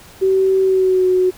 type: tone with pitch glide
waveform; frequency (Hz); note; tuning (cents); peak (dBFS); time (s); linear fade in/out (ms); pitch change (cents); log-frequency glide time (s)
sine; 381.9 to 368.3; G4 to F#4; -45 to -8; -11; 0.21-1.31; 20; -63; 0.61-1.08
effects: pink hiss -42 dBFS RMS until 1.37 s